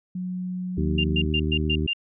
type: tone with pitch glide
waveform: sine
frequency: 182.4 to 178.85 Hz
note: F#3 to F3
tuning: -24 to +41 cents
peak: -27 dBFS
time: 0.15-1.26 s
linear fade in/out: 5 ms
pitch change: -35 cents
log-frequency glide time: 0.82-0.97 s
type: harmonic tone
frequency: 77 Hz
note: D#2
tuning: 17 cents flat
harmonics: 1 / 2 / 3 / 4 / 5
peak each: -25 / -28 / -30 / -31 / -32 dBFS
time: 0.77-1.87 s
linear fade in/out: 10 ms
type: tone bursts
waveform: sine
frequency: 2794 Hz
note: F7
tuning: in tune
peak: -22 dBFS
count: 6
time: 0.98-1.934 s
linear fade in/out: 5 ms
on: 59 ms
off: 120 ms
effects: none